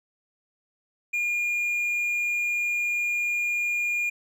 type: tone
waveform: triangle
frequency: 2421 Hz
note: D#7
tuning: 48 cents flat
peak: -22 dBFS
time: 1.13-4.1 s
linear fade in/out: 10 ms
effects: none